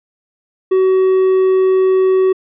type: tone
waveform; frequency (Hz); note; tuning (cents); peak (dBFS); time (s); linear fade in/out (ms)
triangle; 376.8; F#4; +32; -7; 0.71-2.33; 10
effects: resampled to 8000 Hz